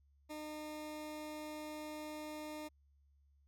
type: tone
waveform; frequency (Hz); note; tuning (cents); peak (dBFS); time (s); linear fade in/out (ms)
20% pulse; 304.7; D#4; -36; -39; 0.29-2.69; 20
effects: added 70 Hz sine -67 dBFS peak until 3.47 s